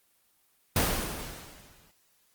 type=noise with exponential decay; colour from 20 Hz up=pink; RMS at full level=-23 dBFS; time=0.76-1.91 s; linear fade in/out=2 ms; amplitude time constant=250 ms; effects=white hiss -68 dBFS RMS until 2.34 s + Opus 24 kbps